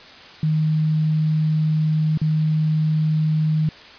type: tone with dropouts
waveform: sine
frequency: 155.6 Hz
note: D#3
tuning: in tune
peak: -16 dBFS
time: 0.43-3.69 s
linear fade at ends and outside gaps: 2 ms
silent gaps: 2.175-2.215 s
effects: white hiss -42 dBFS RMS until 3.98 s + resampled to 11025 Hz